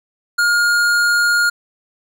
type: tone with tanh clipping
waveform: sine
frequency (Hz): 1421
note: F6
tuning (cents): +30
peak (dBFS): -14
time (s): 0.38-1.5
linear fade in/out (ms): 10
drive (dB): 17
effects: none